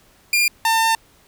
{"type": "tone pair in turn", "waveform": "sawtooth", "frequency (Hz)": [2404, 900.5], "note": ["D7", "A5"], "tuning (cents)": [40, 40], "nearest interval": "octave + perfect fourth", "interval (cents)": 1700, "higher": "first", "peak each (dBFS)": -11, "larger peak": "neither", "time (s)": [[0.33, 0.48], [0.65, 0.95]], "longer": "second", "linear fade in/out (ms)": 2, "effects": ["pink hiss -54 dBFS RMS until 1.27 s"]}